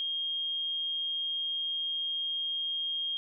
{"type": "tone", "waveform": "sine", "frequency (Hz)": 3233, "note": "G#7", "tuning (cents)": -47, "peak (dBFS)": -30, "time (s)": [0, 3.17], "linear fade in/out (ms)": 0, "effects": []}